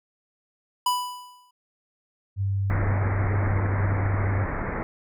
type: tone with exponential decay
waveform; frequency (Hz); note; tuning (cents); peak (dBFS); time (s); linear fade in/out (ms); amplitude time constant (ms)
square; 990; B5; +4; -19; 0.86-1.51; 5; 140
type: tone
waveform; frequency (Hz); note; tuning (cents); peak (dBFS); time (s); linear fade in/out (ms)
sine; 98.3; G2; +5; -22; 2.36-4.47; 50
type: low-pass noise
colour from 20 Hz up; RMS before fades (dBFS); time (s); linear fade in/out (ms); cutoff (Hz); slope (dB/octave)
pink; -29; 2.7-4.83; 0; 2200; 96
effects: none